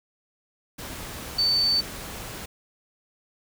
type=tone in noise; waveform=sine; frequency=4540 Hz; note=C#8; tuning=41 cents sharp; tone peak=-19 dBFS; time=1.38-1.81 s; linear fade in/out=10 ms; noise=pink; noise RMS=-37 dBFS; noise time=0.78-2.46 s; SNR=+15 dB; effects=none